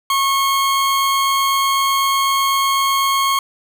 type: tone pair together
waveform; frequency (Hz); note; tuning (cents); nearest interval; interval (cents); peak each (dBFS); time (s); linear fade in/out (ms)
40% pulse; 1094 / 3194; C#6 / G7; -23 / +32; octave + perfect fifth; 1855; -14 / -23; 0.1-3.39; 2
effects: none